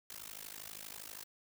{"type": "noise with amplitude modulation", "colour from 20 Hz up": "white", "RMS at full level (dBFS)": -44, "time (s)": [0.1, 1.24], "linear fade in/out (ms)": 2, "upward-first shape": "sine", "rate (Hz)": 52.5, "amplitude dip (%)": 100, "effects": []}